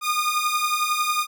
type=beating tone pair; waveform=sawtooth; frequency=1215 / 1226 Hz; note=D#6 / D#6; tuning=-42 / -26 cents; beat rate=11 Hz; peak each=-22 / -19 dBFS; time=0.01-1.27 s; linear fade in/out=50 ms; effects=none